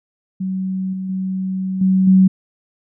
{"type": "tone with level steps", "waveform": "sine", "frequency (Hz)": 188.5, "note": "F#3", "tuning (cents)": 32, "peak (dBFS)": [-19, -22, -19, -11, -7], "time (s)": [0.4, 2.28], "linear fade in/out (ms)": 10, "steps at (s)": [0.93, 1.09, 1.81, 2.07], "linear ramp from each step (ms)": 5, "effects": []}